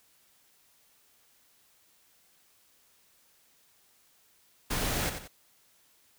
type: noise with echo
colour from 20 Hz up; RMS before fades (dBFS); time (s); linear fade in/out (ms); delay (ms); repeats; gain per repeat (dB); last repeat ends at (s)
pink; -31; 4.7-5.1; 10; 90; 2; -8; 5.28
effects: white hiss -65 dBFS RMS until 6.18 s